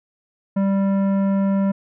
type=tone with tanh clipping; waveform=sine; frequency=196 Hz; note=G3; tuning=in tune; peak=-18 dBFS; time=0.56-1.72 s; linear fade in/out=10 ms; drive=13 dB; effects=none